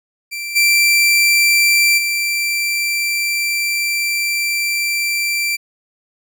sawtooth tone with level steps, 2349 Hz, D7, in tune, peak -20 / -7 / -13 dBFS, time 0.31-5.57 s, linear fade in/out 20 ms, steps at 0.55 / 1.97 s, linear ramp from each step 20 ms, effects none

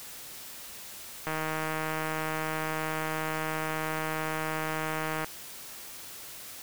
click train, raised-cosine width 0.5 ms, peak -17 dBFS, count 625, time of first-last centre 1.27-5.245 s, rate 157 Hz, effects white hiss -44 dBFS RMS until 6.62 s

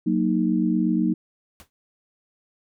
sine chord, D# minor, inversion first, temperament equal, 185 / 233.1 / 311.1 Hz, F#3 / A#3 / D#4, 0 / 0 / 0 cents, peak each -23 dBFS, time 0.06-1.14 s, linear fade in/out 10 ms
pink noise with exponential decay, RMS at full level -41 dBFS, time 1.6-1.7 s, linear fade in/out 0 ms, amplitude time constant 20 ms
effects none

